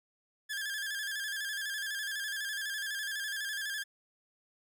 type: tone with vibrato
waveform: sawtooth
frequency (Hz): 1661.2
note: G#6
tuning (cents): 0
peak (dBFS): -31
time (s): 0.49-3.84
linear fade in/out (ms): 20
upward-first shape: square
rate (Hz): 12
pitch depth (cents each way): 60
effects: none